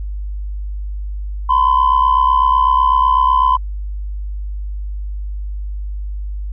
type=tone with amplitude modulation; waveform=sine; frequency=1018 Hz; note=C6; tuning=48 cents flat; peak=-5 dBFS; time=1.49-3.57 s; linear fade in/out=10 ms; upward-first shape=sine; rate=68 Hz; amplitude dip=80%; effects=tanh soft clip ceiling -5 dBFS + added 50 Hz sine -21 dBFS peak until 6.52 s